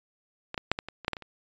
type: clicks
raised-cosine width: 0.3 ms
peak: -18 / -15 / -6 / -15 / -22 / -26 / -9 / -15 / -23 / -28 dBFS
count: 10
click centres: 0.544 / 0.578 / 0.716 / 0.789 / 0.886 / 1.047 / 1.081 / 1.133 / 1.168 / 1.223 s
effects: resampled to 16000 Hz